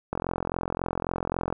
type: click train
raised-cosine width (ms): 1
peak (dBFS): -13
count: 62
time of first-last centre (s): 0.13-1.526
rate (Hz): 43.7
effects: none